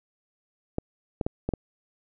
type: clicks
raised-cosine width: 2 ms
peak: -13 dBFS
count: 5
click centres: 0.784 / 1.212 / 1.265 / 1.49 / 1.537 s
effects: none